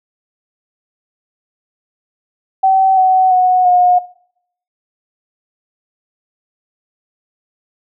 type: tone with pitch steps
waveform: sine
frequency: 766 / 750.2 / 734.8 / 719.7 Hz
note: G5 / F#5 / F#5 / F#5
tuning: -40 / +24 / -12 / -48 cents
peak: -7 dBFS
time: 2.63-3.99 s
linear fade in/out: 10 ms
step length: 340 ms
effects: noise-tail reverb RT60 0.7 s tail -20 dB re dry